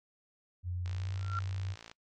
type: tone with pitch glide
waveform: sine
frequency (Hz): 89.2 to 95.05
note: F2 to F#2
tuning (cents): +37 to +47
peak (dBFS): -33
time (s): 0.63-1.76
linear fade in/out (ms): 50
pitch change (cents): +110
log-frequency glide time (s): 0.83-1.11
type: click train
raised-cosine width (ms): 0.2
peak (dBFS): -30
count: 61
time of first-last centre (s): 0.86-1.914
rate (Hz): 56.9
type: tone with exponential growth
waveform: sine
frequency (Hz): 1366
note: F6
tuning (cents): -39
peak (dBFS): -29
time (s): 1.15-1.39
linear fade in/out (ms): 1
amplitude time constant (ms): 52
effects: noise-tail reverb RT60 0.1 s tail -25 dB re dry + MP3 48 kbps